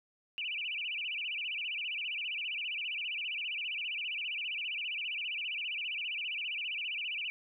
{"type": "tone with vibrato", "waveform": "sine", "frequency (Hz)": 2637, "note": "E7", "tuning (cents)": 0, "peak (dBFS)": -34, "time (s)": [0.38, 7.3], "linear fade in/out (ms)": 0, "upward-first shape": "sine", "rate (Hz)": 15, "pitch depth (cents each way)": 230, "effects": []}